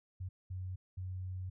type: tone bursts at uneven times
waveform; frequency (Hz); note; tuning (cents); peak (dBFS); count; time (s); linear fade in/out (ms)
sine; 92.5; F#2; 0; -38; 3; 0.2-0.29 / 0.5-0.76 / 0.97-1.5; 10
effects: none